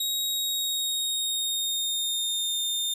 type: tone with pitch glide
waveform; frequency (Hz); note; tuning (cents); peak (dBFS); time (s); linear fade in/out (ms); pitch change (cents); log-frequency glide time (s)
sawtooth; 3791 to 3632; A#7 to A#7; +28 to -46; -23; 0-2.94; 5; -74; 0.26-2.63
effects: none